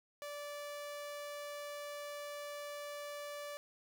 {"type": "tone", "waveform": "sawtooth", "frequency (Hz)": 582, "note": "D5", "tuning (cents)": -16, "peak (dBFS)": -39, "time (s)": [0.22, 3.57], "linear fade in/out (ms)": 0, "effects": []}